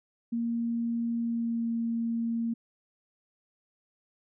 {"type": "tone with pitch glide", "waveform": "sine", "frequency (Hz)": [233.1, 230.8], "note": ["A#3", "A#3"], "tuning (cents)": [0, -17], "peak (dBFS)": -27, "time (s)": [0.32, 2.54], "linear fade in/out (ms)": 10, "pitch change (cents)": -17, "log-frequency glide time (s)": [1.18, 1.7], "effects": []}